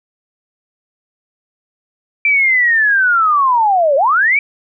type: linear two-way sweep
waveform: sine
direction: down then up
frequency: 2349 to 530 to 2349 Hz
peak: -9 dBFS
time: 2.25-4.39 s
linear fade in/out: 2 ms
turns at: 3.96 s
effects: none